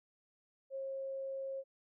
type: tone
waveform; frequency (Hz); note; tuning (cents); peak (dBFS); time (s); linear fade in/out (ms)
sine; 539; C#5; -49; -38; 0.7-1.64; 50
effects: none